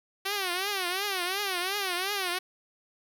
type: tone with vibrato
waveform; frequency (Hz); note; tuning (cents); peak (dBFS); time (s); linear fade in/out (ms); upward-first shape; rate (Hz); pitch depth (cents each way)
5% pulse; 380; F#4; +46; -17; 0.25-2.39; 10; triangle; 2.8; 170
effects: none